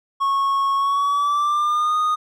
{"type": "tone with pitch glide", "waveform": "triangle", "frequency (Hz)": [1100, 1234.7], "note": ["C#6", "D#6"], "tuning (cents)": [-14, -14], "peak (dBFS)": -15, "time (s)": [0.2, 2.16], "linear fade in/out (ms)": 20, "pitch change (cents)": 200, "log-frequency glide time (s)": [0.76, 1.97], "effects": []}